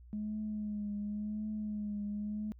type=tone with vibrato; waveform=sine; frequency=209.9 Hz; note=G#3; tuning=19 cents sharp; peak=-34 dBFS; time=0.13-2.52 s; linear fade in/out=0 ms; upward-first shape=triangle; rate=0.92 Hz; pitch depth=41 cents each way; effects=tanh soft clip ceiling -30 dBFS + added 60 Hz sine -52 dBFS peak until 2.59 s